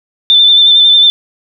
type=tone with vibrato; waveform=sine; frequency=3550 Hz; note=A7; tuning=15 cents sharp; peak=-3 dBFS; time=0.3-1.1 s; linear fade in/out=0 ms; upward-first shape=sine; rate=11 Hz; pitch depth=27 cents each way; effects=none